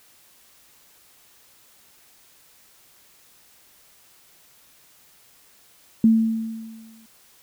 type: tone with exponential decay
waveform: sine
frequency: 223.8 Hz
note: A3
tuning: 30 cents sharp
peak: -10 dBFS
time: 6.04-7.06 s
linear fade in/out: 2 ms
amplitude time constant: 220 ms
effects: white hiss -55 dBFS RMS until 7.42 s